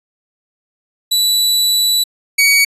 sawtooth tone pair in turn, 3951 / 2254 Hz, B7 / C#7, 0 / +28 cents, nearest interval minor seventh, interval 972 cents, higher first, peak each -8 / -5 dBFS, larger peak second, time 1.11-2.04 / 2.38-2.65 s, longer first, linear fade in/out 10 ms, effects resampled to 32000 Hz

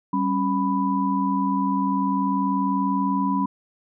sine tone cluster, 194.2 / 274.6 / 991 Hz, G3 / C#4 / B5, -16 / -16 / +6 cents, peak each -24 dBFS, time 0.13-3.46 s, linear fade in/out 5 ms, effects none

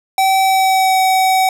square tone with pitch glide, 768 to 756.1 Hz, G5 to F#5, -36 to +37 cents, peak -11 dBFS, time 0.18-1.49 s, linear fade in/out 2 ms, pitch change -27 cents, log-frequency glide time 0.4-0.99 s, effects none

